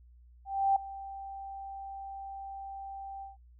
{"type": "tone with ADSR envelope", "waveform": "sine", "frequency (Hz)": 784, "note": "G5", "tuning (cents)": 0, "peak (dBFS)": -21, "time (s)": [0.45, 3.37], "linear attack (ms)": 310, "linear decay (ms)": 5, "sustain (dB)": -18, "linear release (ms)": 150, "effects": ["noise-tail reverb RT60 0.1 s tail -17 dB re dry", "added 60 Hz sine -54 dBFS peak until 3.59 s"]}